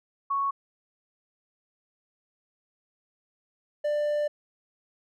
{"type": "tone pair in turn", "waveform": ["sine", "triangle"], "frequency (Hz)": [1108.7, 592.4], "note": ["C#6", "D5"], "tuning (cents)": [0, 15], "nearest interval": "major seventh", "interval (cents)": 1085, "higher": "first", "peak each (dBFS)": [-24, -22], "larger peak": "second", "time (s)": [[0.3, 0.51], [3.84, 4.28]], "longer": "second", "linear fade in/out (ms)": 10, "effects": []}